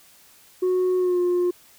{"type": "tone with pitch glide", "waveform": "sine", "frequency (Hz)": [366.8, 355.5], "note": ["F#4", "F4"], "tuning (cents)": [-15, 31], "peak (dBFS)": -16, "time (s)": [0.62, 1.51], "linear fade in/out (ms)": 10, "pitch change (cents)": -54, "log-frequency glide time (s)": [0.98, 1.19], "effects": ["tanh soft clip ceiling -17 dBFS", "white hiss -53 dBFS RMS until 1.78 s"]}